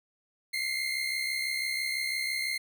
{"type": "tone pair together", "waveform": "30% pulse", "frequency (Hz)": [2059, 2125], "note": ["C7", "C7"], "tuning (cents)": [-28, 26], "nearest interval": "minor second", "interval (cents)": 54, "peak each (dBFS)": [-32, -28], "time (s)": [0.53, 2.58], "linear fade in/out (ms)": 10, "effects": []}